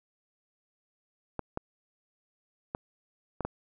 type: clicks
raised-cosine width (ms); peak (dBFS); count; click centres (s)
1; -18; 5; 1.393 / 1.574 / 2.749 / 3.407 / 3.45
effects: none